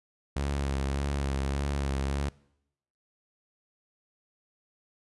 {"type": "tone with vibrato", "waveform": "sawtooth", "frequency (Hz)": 69.3, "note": "C#2", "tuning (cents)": 0, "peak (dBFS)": -24, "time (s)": [0.36, 2.29], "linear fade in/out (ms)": 5, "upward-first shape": "sine", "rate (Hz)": 1.7, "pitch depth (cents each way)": 36, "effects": ["noise-tail reverb RT60 0.8 s tail -23 dB re dry", "resampled to 24000 Hz"]}